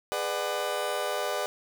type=chord; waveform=30% pulse; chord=G# half-diminished seventh; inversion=none; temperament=just; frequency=415.3 / 498.4 / 598 / 747.5 Hz; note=G#4 / B4 / D5 / F#5; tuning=0 / +16 / +31 / +17 cents; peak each=-33 / -32 / -29 / -33 dBFS; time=0.12-1.46 s; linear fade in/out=0 ms; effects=none

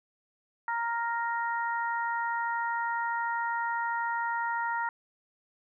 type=harmonic tone; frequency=466.2 Hz; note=A#4; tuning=in tune; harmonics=2 / 3 / 4; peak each=-30 / -34 / -36 dBFS; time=0.68-4.89 s; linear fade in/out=2 ms; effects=none

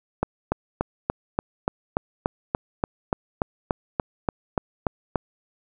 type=click train; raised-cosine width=1 ms; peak=-7 dBFS; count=18; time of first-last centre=0.23-5.158 s; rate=3.45 Hz; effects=none

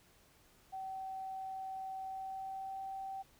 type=tone with pitch glide; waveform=sine; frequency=765 to 773.4 Hz; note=G5 to G5; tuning=-42 to -24 cents; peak=-40 dBFS; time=0.72-3.23 s; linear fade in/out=20 ms; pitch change=+18 cents; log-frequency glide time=2.04-2.8 s; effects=pink hiss -66 dBFS RMS until 3.39 s

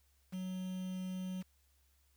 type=tone with quantisation; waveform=triangle; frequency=185.3 Hz; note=F#3; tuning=3 cents sharp; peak=-36 dBFS; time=0.32-1.43 s; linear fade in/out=20 ms; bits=9; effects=added 68 Hz sine -70 dBFS peak until 2.16 s + white hiss -75 dBFS RMS until 2.16 s

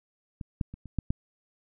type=clicks; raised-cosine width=5 ms; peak=-24 / -15 / -28 / -30 / -15 / -14 dBFS; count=6; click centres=0.412 / 0.612 / 0.74 / 0.857 / 0.987 / 1.105 s; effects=none

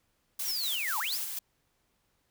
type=noise with tremolo; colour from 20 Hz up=blue; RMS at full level=-34 dBFS; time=0.39-1.39 s; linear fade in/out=5 ms; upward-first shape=square; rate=4.1 Hz; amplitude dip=35%
type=linear two-way sweep; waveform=sine; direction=down then up; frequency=5980 to 806 to 5980 Hz; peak=-31 dBFS; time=0.44-1.19 s; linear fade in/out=50 ms; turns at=0.99 s
effects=pink hiss -74 dBFS RMS until 2.3 s

